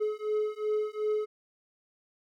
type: beating tone pair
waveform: triangle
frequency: 424.7 / 427.4 Hz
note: G#4 / G#4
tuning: +39 / +50 cents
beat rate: 2.7 Hz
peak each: -29 dBFS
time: 0-1.26 s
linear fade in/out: 20 ms
effects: none